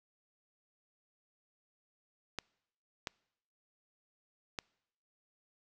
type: clicks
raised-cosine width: 0.2 ms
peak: -19 dBFS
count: 3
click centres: 2.387 / 3.072 / 4.588 s
effects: noise-tail reverb RT60 0.8 s tail -26 dB re dry